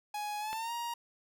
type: tone with pitch glide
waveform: 45% pulse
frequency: 835 to 942.7 Hz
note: G#5 to A#5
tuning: +9 to +19 cents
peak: -35 dBFS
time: 0.14-0.94 s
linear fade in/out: 5 ms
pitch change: +210 cents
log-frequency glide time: 0.39-0.73 s
type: click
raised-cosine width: 0.3 ms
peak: -25 dBFS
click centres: 0.53 s
effects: none